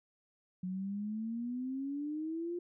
sine exponential sweep, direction up, 181 to 353.9 Hz, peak -35 dBFS, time 0.63-2.59 s, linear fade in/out 5 ms, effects none

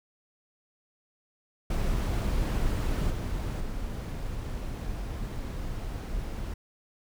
brown noise with level steps, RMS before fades -27 / -31 / -34 dBFS, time 1.7-6.54 s, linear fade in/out 5 ms, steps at 3.1 / 3.6 s, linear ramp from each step 10 ms, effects none

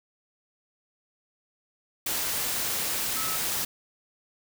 sine tone in noise, 1296 Hz, E6, 30 cents flat, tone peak -35 dBFS, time 3.16-3.36 s, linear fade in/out 5 ms, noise white, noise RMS -29 dBFS, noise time 2.06-3.65 s, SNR -9 dB, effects none

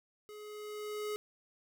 square tone with level ramp, 421.2 Hz, G#4, 24 cents sharp, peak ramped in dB -48 to -35 dBFS, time 0.29-1.16 s, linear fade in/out 0 ms, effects 12-bit

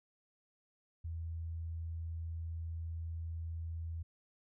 sine tone, 82.41 Hz, E2, in tune, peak -38 dBFS, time 1.04-4.03 s, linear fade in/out 10 ms, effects none

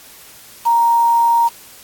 sine tone with quantisation, 932.3 Hz, A#5, in tune, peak -10 dBFS, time 0.65-1.49 s, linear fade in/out 20 ms, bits 5, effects white hiss -41 dBFS RMS until 1.83 s + AAC 64 kbps

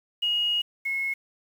sine tone pair in turn, 2878 / 2175 Hz, F#7 / C#7, -49 / -33 cents, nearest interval perfect fourth, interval 484 cents, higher first, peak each -22 / -25 dBFS, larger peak first, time 0.22-0.62 / 0.85-1.14 s, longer first, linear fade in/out 10 ms, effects 8-bit

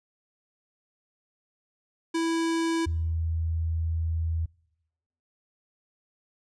square / sine tone pair in turn, 329.6 / 81.69 Hz, E4 / E2, 0 / -15 cents, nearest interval 2 octaves, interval 2415 cents, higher first, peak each -25 dBFS, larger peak neither, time 2.14-2.86 / 2.86-4.46 s, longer second, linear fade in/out 10 ms, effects noise-tail reverb RT60 0.9 s tail -26 dB re dry + resampled to 22050 Hz

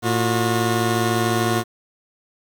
15% pulse tone pair together, 113.7 / 361 Hz, A#2 / F#4, -43 / -43 cents, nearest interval octave + minor sixth, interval 2000 cents, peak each -14 / -15 dBFS, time 0.02-1.64 s, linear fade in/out 50 ms, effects 8-bit

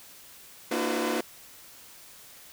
sawtooth tone cluster, 233.7 / 301.2 / 336.6 / 367.2 / 507 Hz, A#3 / D4 / E4 / F#4 / B4, +5 / +44 / +36 / -13 / +45 cents, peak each -29 dBFS, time 0.71-1.21 s, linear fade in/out 5 ms, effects white hiss -50 dBFS RMS until 2.52 s

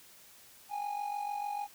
triangle tone with amplitude modulation, 822 Hz, G#5, 18 cents flat, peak -29 dBFS, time 0.69-1.68 s, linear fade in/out 50 ms, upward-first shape sine, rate 46.7 Hz, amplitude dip 65%, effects white hiss -57 dBFS RMS until 1.74 s

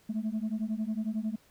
sine beating tone pair, 212.2 / 223.2 Hz, G#3 / A3, +38 / +25 cents, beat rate 11 Hz, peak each -31 dBFS, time 0.09-1.36 s, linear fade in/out 10 ms, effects tanh soft clip ceiling -26 dBFS + pink hiss -63 dBFS RMS until 1.5 s

